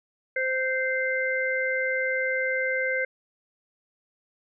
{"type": "harmonic tone", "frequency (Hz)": 520, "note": "C5", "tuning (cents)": -11, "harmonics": [1, 3, 4], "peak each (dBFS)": [-28, -28, -28], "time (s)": [0.36, 3.05], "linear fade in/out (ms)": 5, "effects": []}